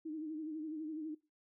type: tone with vibrato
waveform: sine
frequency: 311.1 Hz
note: D#4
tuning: in tune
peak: -39 dBFS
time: 0.05-1.15 s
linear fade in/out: 10 ms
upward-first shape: sine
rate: 12 Hz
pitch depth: 68 cents each way
effects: noise-tail reverb RT60 0.3 s tail -23 dB re dry